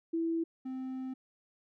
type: tone pair in turn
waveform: sine / triangle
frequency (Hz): 330 / 260.2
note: E4 / C4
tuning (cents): +2 / -9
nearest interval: major third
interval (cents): 411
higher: first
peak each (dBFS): -29 / -34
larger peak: first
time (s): 0.13-0.44 / 0.65-1.14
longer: second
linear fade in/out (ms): 10
effects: none